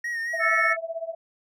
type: tone with vibrato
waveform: triangle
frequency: 1864.7 Hz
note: A#6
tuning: in tune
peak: -25 dBFS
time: 0.04-0.73 s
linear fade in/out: 5 ms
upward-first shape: sine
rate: 4.5 Hz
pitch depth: 42 cents each way
type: tone with tremolo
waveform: sine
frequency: 659.3 Hz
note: E5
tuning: in tune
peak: -25 dBFS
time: 0.33-1.15 s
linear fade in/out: 10 ms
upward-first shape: triangle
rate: 16 Hz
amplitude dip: 95%
type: harmonic tone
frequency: 440 Hz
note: A4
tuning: in tune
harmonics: 3 / 4 / 5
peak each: -24 / -24 / -24 dBFS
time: 0.39-0.77 s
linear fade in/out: 50 ms
effects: none

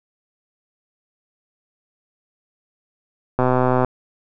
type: click train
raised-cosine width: 1 ms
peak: -4 dBFS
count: 59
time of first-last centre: 3.39-3.847 s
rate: 127 Hz
effects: none

